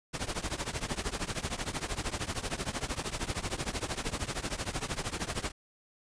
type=noise with tremolo; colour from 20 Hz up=pink; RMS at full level=-31 dBFS; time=0.13-5.52 s; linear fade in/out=20 ms; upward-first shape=triangle; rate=13 Hz; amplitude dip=95%; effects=resampled to 22050 Hz